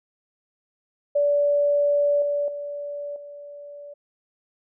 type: tone with level steps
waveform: sine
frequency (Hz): 578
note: D5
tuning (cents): -28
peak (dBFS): -17 / -21 / -29 / -37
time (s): 1.15-3.94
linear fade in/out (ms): 10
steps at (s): 2.22 / 2.48 / 3.16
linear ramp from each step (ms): 2
effects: none